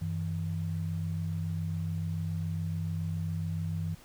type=tone pair together; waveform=sine; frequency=95.29 / 162.4 Hz; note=G2 / E3; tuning=-49 / -26 cents; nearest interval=major sixth; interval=923 cents; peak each=-33 / -33 dBFS; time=0.01-3.95 s; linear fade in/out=10 ms; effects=pink hiss -56 dBFS RMS until 4.04 s